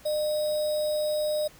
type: tone with sample-and-hold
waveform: sine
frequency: 606 Hz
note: D#5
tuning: 46 cents flat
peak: -24 dBFS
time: 0.05-1.48 s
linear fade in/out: 10 ms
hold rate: 4410 Hz
effects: pink hiss -53 dBFS RMS until 1.59 s